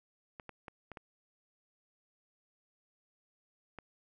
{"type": "clicks", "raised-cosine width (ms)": 0.5, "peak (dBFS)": -30, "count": 6, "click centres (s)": [0.398, 0.493, 0.682, 0.917, 0.972, 3.787], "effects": []}